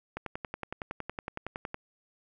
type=click train; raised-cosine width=0.5 ms; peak=-20 dBFS; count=18; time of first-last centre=0.17-1.744 s; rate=10.8 Hz; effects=none